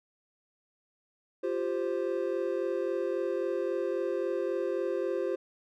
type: chord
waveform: triangle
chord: F suspended second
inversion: none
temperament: just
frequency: 349.2 / 392.9 / 523.8 Hz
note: F4 / G4 / C5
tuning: 0 / +4 / +2 cents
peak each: -31 dBFS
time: 1.43-5.36 s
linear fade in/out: 10 ms
effects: none